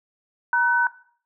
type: tone pair together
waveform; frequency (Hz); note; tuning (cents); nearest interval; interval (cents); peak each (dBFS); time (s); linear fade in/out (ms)
sine; 950 / 1508; A#5 / F#6; +33 / +32; minor sixth; 799; -20 / -19; 0.53-0.87; 2
effects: noise-tail reverb RT60 0.5 s tail -17 dB re dry